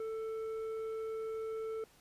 sine tone with tanh clipping, 443 Hz, A4, 12 cents sharp, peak -38 dBFS, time 0-1.84 s, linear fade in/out 2 ms, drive 7 dB, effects pink hiss -64 dBFS RMS until 2 s + resampled to 32000 Hz

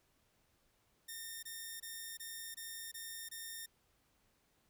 5% pulse tone bursts, 1824 Hz, A#6, 38 cents flat, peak -34 dBFS, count 7, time 1.08-3.662 s, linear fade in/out 10 ms, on 350 ms, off 22 ms, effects pink hiss -75 dBFS RMS until 4.69 s

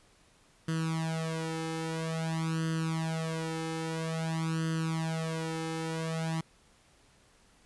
sawtooth tone with flanger, 161.8 Hz, E3, 32 cents flat, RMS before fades -33 dBFS, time 0.68-6.41 s, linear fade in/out 5 ms, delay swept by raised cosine 0.64 to 2.34 ms, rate 0.5 Hz, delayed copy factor +1, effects pink hiss -63 dBFS RMS until 7.65 s + resampled to 24000 Hz

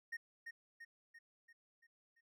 triangle tone with echo, 1853 Hz, A#6, 11 cents flat, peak -39 dBFS, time 0.12-0.17 s, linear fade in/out 10 ms, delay 340 ms, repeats 6, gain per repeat -5 dB, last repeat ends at 2.21 s, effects none

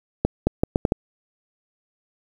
accelerating click train, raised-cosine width 2 ms, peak -4 dBFS, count 6, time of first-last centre 0.25-0.921 s, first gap 220 ms, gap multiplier 0.75, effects 7-bit

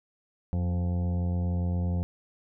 harmonic tone with a mistuned harmonic, 87.31 Hz, F2, in tune, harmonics 1 / 2 / 3 / 4 / 5 / 6 / 8 / 9 / 10, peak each -26 / -31 / -44 / -48 / -48 / -44 / -48 / -54 / -55 dBFS, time 0.53-2.03 s, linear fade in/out 0 ms, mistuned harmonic 2, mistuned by +25 cents, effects none

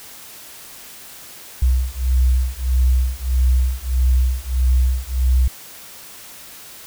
sine beating tone pair, 62.6 / 64.2 Hz, B1 / C2, +24 / -32 cents, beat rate 1.6 Hz, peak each -17 / -17 dBFS, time 1.62-5.48 s, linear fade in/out 5 ms, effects white hiss -39 dBFS RMS until 6.86 s

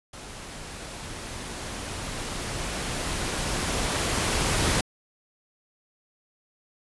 pink noise with level ramp, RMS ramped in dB -41 to -23 dBFS, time 0.13-4.81 s, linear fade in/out 5 ms, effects resampled to 24000 Hz

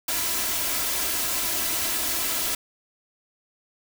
white noise with comb filter, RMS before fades -26 dBFS, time 0.08-2.55 s, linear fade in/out 5 ms, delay 3 ms, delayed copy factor +0.55, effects none

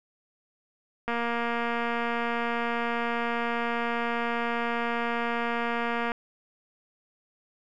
click train, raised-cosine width 0.5 ms, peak -15 dBFS, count 1185, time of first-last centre 1.08-6.118 s, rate 235 Hz, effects none

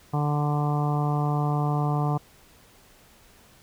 harmonic tone, 147.4 Hz, D3, 7 cents sharp, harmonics 1 / 2 / 3 / 4 / 5 / 6 / 7 / 8, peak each -23 / -33 / -35 / -40 / -31 / -37 / -35 / -38 dBFS, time 0.13-2.18 s, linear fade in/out 10 ms, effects pink hiss -55 dBFS RMS until 3.62 s

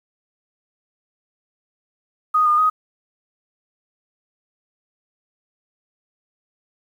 sine tone with pitch steps, 1244 / 1215 / 1253 Hz, D#6 / D#6 / D#6, -1 / -42 / +12 cents, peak -13 dBFS, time 2.34-2.7 s, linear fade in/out 10 ms, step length 120 ms, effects 8-bit

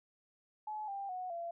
sine tone with pitch steps, 854 / 792.2 / 734.9 / 681.7 Hz, G#5 / G5 / F#5 / F5, +48 / +18 / -12 / -42 cents, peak -38 dBFS, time 0.67-1.51 s, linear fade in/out 5 ms, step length 210 ms, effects none

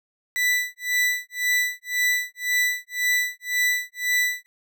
40% pulse tone with tremolo, 1979 Hz, B6, 3 cents sharp, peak -17 dBFS, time 0.36-4.46 s, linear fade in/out 0 ms, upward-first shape sine, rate 1.9 Hz, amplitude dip 100%, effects none

